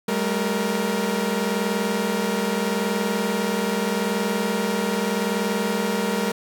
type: tone cluster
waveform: sawtooth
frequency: 193.9 / 214.7 / 468.8 Hz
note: G3 / A3 / A#4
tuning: -19 / -42 / +10 cents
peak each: -22 dBFS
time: 0.08-6.32 s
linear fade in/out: 5 ms
effects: none